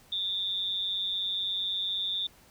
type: tone with amplitude modulation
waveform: sine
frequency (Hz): 3588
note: A7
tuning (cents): +33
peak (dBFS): -25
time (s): 0.12-2.27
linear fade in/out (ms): 5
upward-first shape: sine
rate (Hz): 191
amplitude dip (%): 75
effects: pink hiss -58 dBFS RMS until 2.5 s